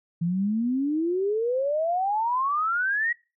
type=exponential sweep; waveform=sine; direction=up; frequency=164.81 to 1934 Hz; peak=-22 dBFS; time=0.21-3.13 s; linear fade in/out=10 ms; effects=noise-tail reverb RT60 0.3 s tail -24 dB re dry